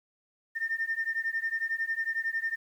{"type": "beating tone pair", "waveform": "sine", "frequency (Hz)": [1805, 1816], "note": ["A6", "A#6"], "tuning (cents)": [44, -46], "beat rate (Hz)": 11, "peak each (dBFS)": -31, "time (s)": [0.55, 2.56], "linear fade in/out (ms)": 20, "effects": ["tanh soft clip ceiling -21 dBFS", "10-bit"]}